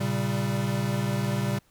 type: chord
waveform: square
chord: G diminished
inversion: first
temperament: equal with one note detuned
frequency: 116.54 / 136.68 / 196 Hz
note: Bb2 / Db3 / G3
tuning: 0 / -24 / 0 cents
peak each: -30 dBFS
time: 0-1.59 s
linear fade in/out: 10 ms
effects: pink hiss -64 dBFS RMS until 1.7 s